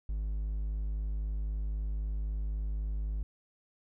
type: tone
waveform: triangle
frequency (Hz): 51.91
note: G#1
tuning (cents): 0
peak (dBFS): -29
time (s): 0.09-3.23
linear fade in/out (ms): 0
effects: none